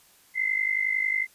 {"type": "tone pair together", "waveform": "sine", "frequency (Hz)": [2042, 2093], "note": ["C7", "C7"], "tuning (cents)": [-43, 0], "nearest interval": "unison", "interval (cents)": 43, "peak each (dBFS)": -26, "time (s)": [0.34, 1.27], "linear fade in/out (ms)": 50, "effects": ["white hiss -58 dBFS RMS until 1.34 s", "resampled to 32000 Hz"]}